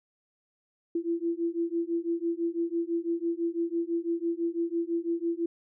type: beating tone pair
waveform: sine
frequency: 334.3 / 340.3 Hz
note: E4 / F4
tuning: +24 / -45 cents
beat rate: 6 Hz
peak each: -30 dBFS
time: 0.95-5.46 s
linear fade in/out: 5 ms
effects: none